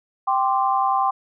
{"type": "chord", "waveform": "sine", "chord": "G suspended fourth", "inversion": "none", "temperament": "just", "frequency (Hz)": [784, 1045.3, 1176], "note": ["G5", "C6", "D6"], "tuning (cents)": [0, -2, 2], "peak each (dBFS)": [-20, -21, -25], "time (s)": [0.27, 1.11], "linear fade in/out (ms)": 10, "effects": []}